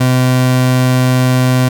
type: tone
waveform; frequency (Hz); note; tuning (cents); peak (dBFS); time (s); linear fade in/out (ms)
30% pulse; 127.5; C3; -44; -6; 0-1.69; 10
effects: none